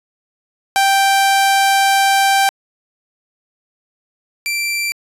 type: tone pair in turn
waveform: sawtooth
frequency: 784 / 2349 Hz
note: G5 / D7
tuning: 0 / 0 cents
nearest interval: octave + perfect fifth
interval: 1900 cents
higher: second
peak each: -7 / -14 dBFS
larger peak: first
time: 0.76-2.49 / 4.46-4.92 s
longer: first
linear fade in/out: 0 ms
effects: resampled to 32000 Hz